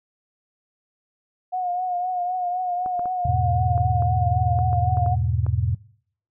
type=tone with vibrato; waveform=sine; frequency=723 Hz; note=F#5; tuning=40 cents flat; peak=-22 dBFS; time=1.52-5.16 s; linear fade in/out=20 ms; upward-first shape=triangle; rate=3.9 Hz; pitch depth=49 cents each way
type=clicks; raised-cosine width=1 ms; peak=-22 dBFS; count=10; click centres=2.861 / 2.994 / 3.057 / 3.778 / 4.023 / 4.589 / 4.73 / 4.971 / 5.062 / 5.465 s
type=chord; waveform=sine; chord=E major; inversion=none; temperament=equal; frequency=82.41 / 103.83 / 123.47 Hz; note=E2 / G#2 / B2; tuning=0 / 0 / 0 cents; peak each=-24 dBFS; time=3.25-5.75 s; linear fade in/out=5 ms
effects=noise-tail reverb RT60 0.6 s tail -22 dB re dry